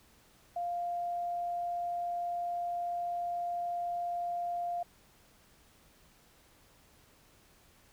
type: tone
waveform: sine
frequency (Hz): 698.5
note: F5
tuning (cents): 0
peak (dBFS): -32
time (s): 0.56-4.83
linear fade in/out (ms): 5
effects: pink hiss -63 dBFS RMS until 7.92 s